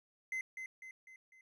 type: tone with echo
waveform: triangle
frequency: 2058 Hz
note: C7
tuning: 29 cents flat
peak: -34 dBFS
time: 0.32-0.41 s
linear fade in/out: 2 ms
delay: 250 ms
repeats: 4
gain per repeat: -6 dB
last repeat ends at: 1.41 s
effects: none